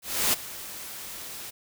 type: noise with ADSR envelope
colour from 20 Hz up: white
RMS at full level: -22 dBFS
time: 0.02-1.51 s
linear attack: 310 ms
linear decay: 17 ms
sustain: -17 dB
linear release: 18 ms
effects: none